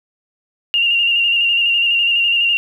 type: tone with vibrato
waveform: sine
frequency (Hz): 2794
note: F7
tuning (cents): 0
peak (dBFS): -12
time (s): 0.74-2.57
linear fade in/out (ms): 0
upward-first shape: square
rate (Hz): 12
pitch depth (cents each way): 27
effects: 8-bit